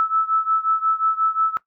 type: beating tone pair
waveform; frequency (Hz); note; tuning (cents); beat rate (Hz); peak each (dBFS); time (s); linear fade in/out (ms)
sine; 1308 / 1313.6; E6 / E6; -14 / -6; 5.6; -19 / -21; 0-1.57; 0
effects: noise-tail reverb RT60 0.1 s tail -17 dB re dry